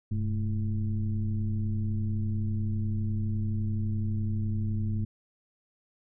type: tone with frequency modulation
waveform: sine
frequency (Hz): 100.1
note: G2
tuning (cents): +37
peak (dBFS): -26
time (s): 0.11-5.05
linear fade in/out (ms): 5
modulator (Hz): 116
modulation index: 0.84
effects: none